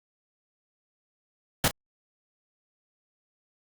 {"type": "noise with echo", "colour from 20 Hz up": "pink", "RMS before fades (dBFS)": -22, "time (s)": [1.64, 1.68], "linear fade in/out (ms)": 2, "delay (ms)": 31, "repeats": 1, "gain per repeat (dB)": -13, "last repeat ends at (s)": 1.711, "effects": ["Opus 48 kbps"]}